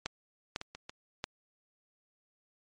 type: clicks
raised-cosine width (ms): 0.2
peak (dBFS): -15 / -15 / -22 / -26 / -25 / -16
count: 6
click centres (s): 0.06 / 0.561 / 0.614 / 0.75 / 0.895 / 1.241
effects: MP3 48 kbps